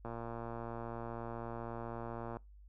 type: click train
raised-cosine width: 1 ms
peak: -29 dBFS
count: 270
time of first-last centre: 0.05-2.369 s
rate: 116 Hz
effects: noise-tail reverb RT60 0.2 s tail -23 dB re dry + added 50 Hz sine -54 dBFS peak until 2.68 s